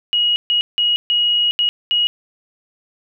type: tone bursts at uneven times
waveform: sine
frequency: 2896 Hz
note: F#7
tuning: 38 cents flat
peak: -13 dBFS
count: 6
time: 0.13-0.36 / 0.5-0.61 / 0.78-0.96 / 1.1-1.51 / 1.59-1.69 / 1.91-2.07 s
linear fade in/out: 0 ms
effects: none